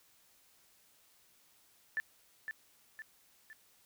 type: tone with echo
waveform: sine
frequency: 1760 Hz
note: A6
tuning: in tune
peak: -31 dBFS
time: 1.97-2 s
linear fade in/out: 0 ms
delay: 510 ms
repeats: 3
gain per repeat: -6 dB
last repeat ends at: 3.53 s
effects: white hiss -67 dBFS RMS until 3.85 s